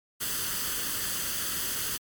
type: noise with comb filter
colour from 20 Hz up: white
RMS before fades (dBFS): -31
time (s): 0.2-1.98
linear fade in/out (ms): 20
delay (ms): 0.64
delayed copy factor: +0.6
effects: MP3 96 kbps